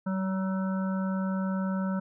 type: harmonic tone with a mistuned harmonic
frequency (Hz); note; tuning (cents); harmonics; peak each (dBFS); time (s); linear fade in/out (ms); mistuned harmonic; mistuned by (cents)
189; F#3; +37; 1 / 3 / 5 / 7 / 8; -27 / -38 / -41 / -41 / -45; 0.06-2; 10; 1; +18
effects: none